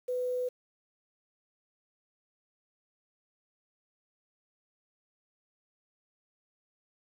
sine tone with quantisation, 499.4 Hz, B4, 19 cents sharp, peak -29 dBFS, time 0.08-0.49 s, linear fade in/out 10 ms, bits 9, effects none

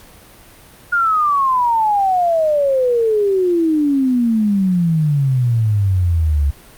sine exponential sweep, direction down, 1434 to 68.9 Hz, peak -12 dBFS, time 0.92-6.51 s, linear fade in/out 10 ms, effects pink hiss -43 dBFS RMS until 6.77 s + Opus 48 kbps

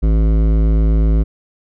triangle tone with hard clipping, 54 Hz, A1, 32 cents flat, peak -12 dBFS, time 0.02-1.24 s, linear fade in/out 20 ms, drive 18 dB, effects none

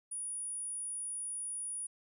sine tone, 9700 Hz, D#9, 45 cents flat, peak -37 dBFS, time 0.11-1.87 s, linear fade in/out 10 ms, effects none

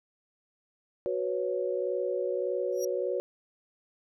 sine chord, F# suspended fourth, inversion none, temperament just, 370 / 493.3 / 555 Hz, F#4 / B4 / C#5, 0 / -2 / +2 cents, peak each -32 dBFS, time 1.06-3.2 s, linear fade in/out 0 ms
35% pulse tone with exponential growth, 5700 Hz, F8, 34 cents sharp, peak -30 dBFS, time 2.72-2.85 s, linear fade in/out 5 ms, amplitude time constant 28 ms
effects none

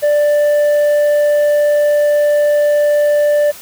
sine tone with tanh clipping, 589 Hz, D5, 5 cents sharp, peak -10 dBFS, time 0.02-3.52 s, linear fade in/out 20 ms, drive 4 dB, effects white hiss -35 dBFS RMS until 3.61 s

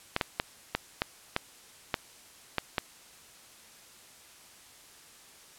clicks, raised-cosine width 0.3 ms, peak -10 dBFS, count 9, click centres 0.164 / 0.212 / 0.399 / 0.75 / 1.019 / 1.364 / 1.942 / 2.583 / 2.782 s, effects white hiss -54 dBFS RMS until 5.58 s + low-pass 11000 Hz 12 dB/octave

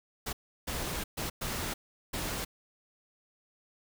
pink noise bursts at uneven times, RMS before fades -35 dBFS, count 5, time 0.26-0.33 / 0.67-1.04 / 1.17-1.3 / 1.41-1.74 / 2.13-2.45 s, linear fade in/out 10 ms, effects none

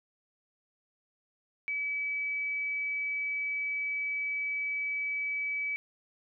sine tone, 2290 Hz, D7, 44 cents flat, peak -30 dBFS, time 1.68-5.76 s, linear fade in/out 0 ms, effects none

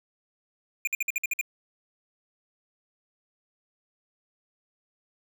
square tone bursts, 2417 Hz, D7, 49 cents sharp, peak -25 dBFS, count 8, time 0.85-1.412 s, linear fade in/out 2 ms, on 23 ms, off 54 ms, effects none

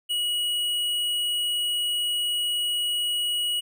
sine tone with tanh clipping, 2911 Hz, F#7, 29 cents flat, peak -25 dBFS, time 0.09-3.61 s, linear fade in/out 20 ms, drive 13 dB, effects none

